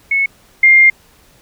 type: tone pair in turn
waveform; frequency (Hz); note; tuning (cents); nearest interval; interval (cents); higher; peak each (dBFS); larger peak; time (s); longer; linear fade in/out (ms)
sine; 2199 / 2113; C#7 / C7; -14 / +16; minor second; 70; first; -11 / -4; second; 0.11-0.26 / 0.63-0.9; second; 5
effects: pink hiss -49 dBFS RMS until 1.41 s